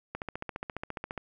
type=click train; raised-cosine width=0.5 ms; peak=-20 dBFS; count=16; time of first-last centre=0.15-1.177 s; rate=14.6 Hz; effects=none